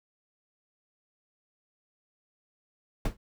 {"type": "noise with exponential decay", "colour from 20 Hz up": "brown", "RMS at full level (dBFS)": -21, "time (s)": [3.05, 3.17], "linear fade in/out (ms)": 5, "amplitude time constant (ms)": 25, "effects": []}